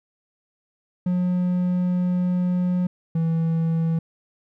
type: tone pair in turn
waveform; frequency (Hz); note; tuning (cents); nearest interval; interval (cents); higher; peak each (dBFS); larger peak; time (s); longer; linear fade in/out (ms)
triangle; 179.8 / 163.82; F#3 / E3; -49 / -10; major second; 161; first; -17 / -17; neither; 1.06-2.87 / 3.15-3.99; first; 5
effects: none

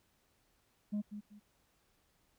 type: tone with echo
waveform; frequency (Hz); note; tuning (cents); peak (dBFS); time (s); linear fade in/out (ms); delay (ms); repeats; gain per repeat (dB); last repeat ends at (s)
sine; 207.8; G#3; +1; -30; 0.92-1.02; 20; 190; 2; -11; 1.4
effects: tanh soft clip ceiling -32 dBFS + pink hiss -74 dBFS RMS until 2.38 s

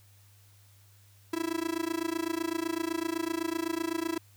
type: tone with amplitude modulation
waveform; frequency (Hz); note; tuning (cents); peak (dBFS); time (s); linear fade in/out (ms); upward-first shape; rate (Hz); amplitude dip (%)
45% pulse; 329.6; E4; 0; -26; 1.33-4.18; 5; sine; 27.9; 95
effects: added 100 Hz sine -57 dBFS peak until 4.36 s + white hiss -63 dBFS RMS until 4.36 s

